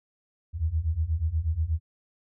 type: beating tone pair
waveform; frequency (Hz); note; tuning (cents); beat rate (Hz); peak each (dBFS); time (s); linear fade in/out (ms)
sine; 75.7 / 84; D#2 / E2; -47 / +33; 8.3; -28 / -26; 0.53-1.8; 50
effects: none